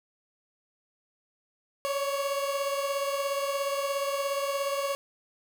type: beating tone pair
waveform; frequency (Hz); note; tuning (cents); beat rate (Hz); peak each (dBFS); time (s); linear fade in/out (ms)
30% pulse; 554.4 / 571.4; C#5 / D5; 0 / -48; 17; -26 / -32; 1.85-4.95; 0
effects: none